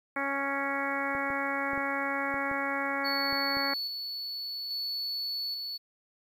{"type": "harmonic tone", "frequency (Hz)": 277.2, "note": "C#4", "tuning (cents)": 0, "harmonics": [1, 2, 3, 4, 5, 6, 7, 8], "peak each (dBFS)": [-37, -37, -37, -37, -37, -37, -37, -37], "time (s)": [0.16, 3.74], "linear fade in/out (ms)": 5}
{"type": "clicks", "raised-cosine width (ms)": 2, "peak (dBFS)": -29, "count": 8, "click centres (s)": [1.151, 1.303, 1.733, 1.777, 2.342, 2.514, 3.327, 3.57]}
{"type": "tone with tremolo", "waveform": "triangle", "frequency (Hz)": 4435, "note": "C#8", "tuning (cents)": 0, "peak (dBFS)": -30, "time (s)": [3.04, 5.78], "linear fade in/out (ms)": 20, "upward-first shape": "square", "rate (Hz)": 0.6, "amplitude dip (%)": 30}
{"effects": ["10-bit"]}